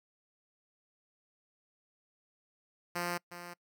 5% pulse tone with echo, 174.8 Hz, F3, 2 cents sharp, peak -22 dBFS, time 2.95-3.18 s, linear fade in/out 10 ms, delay 360 ms, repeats 1, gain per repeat -11 dB, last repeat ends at 3.54 s, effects noise-tail reverb RT60 0.1 s tail -25 dB re dry

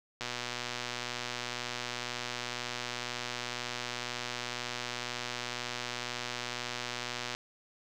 click train, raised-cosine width 0.2 ms, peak -18 dBFS, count 872, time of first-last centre 0.21-7.349 s, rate 122 Hz, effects none

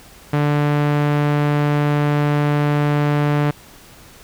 sawtooth tone with low-pass filter, 146.83 Hz, D3, in tune, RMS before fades -17 dBFS, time 0.33-3.51 s, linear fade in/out 5 ms, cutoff 2300 Hz, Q 0.8, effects pink hiss -44 dBFS RMS until 4.23 s

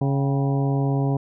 harmonic tone with a mistuned harmonic, 138.4 Hz, C#3, 2 cents flat, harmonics 1 / 2 / 3 / 4 / 5 / 6 / 7, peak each -20 / -26 / -30 / -35 / -34 / -35 / -38 dBFS, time 0.01-1.17 s, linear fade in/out 5 ms, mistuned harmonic 6, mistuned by -91 cents, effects none

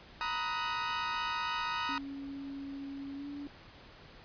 sawtooth chord, B major seventh, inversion third, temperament equal with one note detuned, 932.3 / 987.8 / 1258.2 / 1480 Hz, A#5 / B5 / D#6 / F#6, 0 / 0 / +19 / 0 cents, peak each -34 / -37 / -32 / -37 dBFS, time 0.21-1.98 s, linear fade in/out 0 ms
sine tone with pitch glide, 277.2 to 286 Hz, C#4 to D4, 0 to -46 cents, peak -39 dBFS, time 1.89-3.47 s, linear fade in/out 0 ms, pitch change +54 cents, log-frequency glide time 3.15-3.26 s
effects pink hiss -54 dBFS RMS until 4.24 s + resampled to 11025 Hz

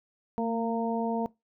harmonic tone with a mistuned harmonic, 230 Hz, A#3, 23 cents flat, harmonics 1 / 2 / 3 / 4, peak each -29 / -32 / -34 / -35 dBFS, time 0.38-1.26 s, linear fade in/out 0 ms, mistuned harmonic 1, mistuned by -25 cents, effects noise-tail reverb RT60 0.2 s tail -21 dB re dry

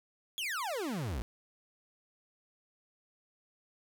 40% pulse exponential sweep, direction down, 3443 to 51.7 Hz, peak -33 dBFS, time 0.38-1.22 s, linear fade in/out 0 ms, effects none

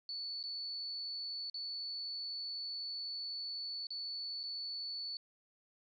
sine tone with dropouts, 4456 Hz, C#8, 8 cents sharp, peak -39 dBFS, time 0.09-5.17 s, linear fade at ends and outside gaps 1 ms, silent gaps 0.429-0.438 / 1.499-1.543 / 3.869-3.905 / 4.432-4.437 s, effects none

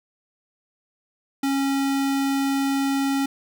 square tone, 274.4 Hz, C#4, 17 cents flat, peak -21 dBFS, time 1.43-3.26 s, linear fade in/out 5 ms, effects none

